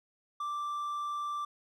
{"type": "tone", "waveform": "triangle", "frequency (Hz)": 1174.7, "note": "D6", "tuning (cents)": 0, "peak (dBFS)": -31, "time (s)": [0.4, 1.45], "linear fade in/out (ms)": 5, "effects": []}